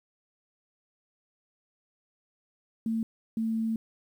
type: tone pair in turn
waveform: sine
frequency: 225.1 / 223.9 Hz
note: A3 / A3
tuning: +40 / +30 cents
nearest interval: unison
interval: 10 cents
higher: first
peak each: -26 dBFS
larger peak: neither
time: 2.86-3.03 / 3.37-3.76 s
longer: second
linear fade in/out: 2 ms
effects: 10-bit